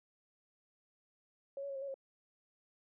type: tone with pitch steps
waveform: sine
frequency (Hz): 552 / 562 / 550 / 536 / 558 / 540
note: C#5 / C#5 / C#5 / C5 / C#5 / C#5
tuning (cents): -7 / +24 / -14 / +42 / +11 / -45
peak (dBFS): -39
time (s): 1.57-1.942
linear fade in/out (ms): 2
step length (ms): 62
effects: none